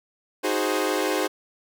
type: chord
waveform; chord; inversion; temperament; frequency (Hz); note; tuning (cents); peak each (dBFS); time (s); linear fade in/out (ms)
sawtooth; Ab dominant seventh; second; equal; 311.1 / 370 / 415.3 / 523.3; Eb4 / Gb4 / Ab4 / C5; 0 / 0 / 0 / 0; -24; 0.43-1.28; 20
effects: none